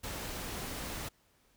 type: noise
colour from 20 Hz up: pink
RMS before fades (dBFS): -40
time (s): 0.03-1.09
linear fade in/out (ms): 10
effects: pink hiss -69 dBFS RMS until 1.56 s